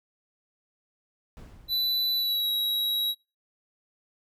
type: noise with exponential decay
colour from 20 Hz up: brown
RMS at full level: -41 dBFS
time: 1.37-2.43 s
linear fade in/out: 0 ms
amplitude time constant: 230 ms
type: tone with pitch glide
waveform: square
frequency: 3982 to 3860 Hz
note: B7 to B7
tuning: +14 to -40 cents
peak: -25 dBFS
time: 1.68-3.15 s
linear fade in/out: 50 ms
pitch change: -54 cents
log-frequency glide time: 2.15-2.49 s
effects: noise-tail reverb RT60 0.3 s tail -22 dB re dry